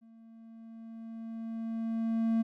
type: tone with level ramp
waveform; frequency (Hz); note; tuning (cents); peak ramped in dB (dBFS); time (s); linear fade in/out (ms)
triangle; 226.3; A3; +49; -52 to -22; 0.01-2.43; 20
effects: none